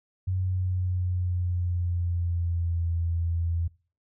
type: tone with pitch glide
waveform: sine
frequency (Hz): 92.9 to 84.21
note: F#2 to E2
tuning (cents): +7 to +37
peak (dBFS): -24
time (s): 0.27-3.68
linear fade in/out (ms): 10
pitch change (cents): -170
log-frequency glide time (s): 0.37-2.89
effects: noise-tail reverb RT60 0.4 s tail -23 dB re dry